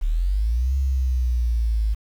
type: linear two-way sweep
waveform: sine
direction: up then down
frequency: 34.65 to 68 to 52.3 Hz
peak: -18 dBFS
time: 0.01-1.95 s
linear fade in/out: 20 ms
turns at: 0.76 s
effects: 8-bit